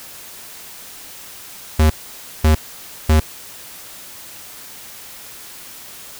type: tone bursts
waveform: square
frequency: 77.78 Hz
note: D#2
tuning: in tune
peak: -10 dBFS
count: 3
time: 1.79-3.2 s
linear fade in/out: 5 ms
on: 110 ms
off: 540 ms
effects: white hiss -37 dBFS RMS until 6.19 s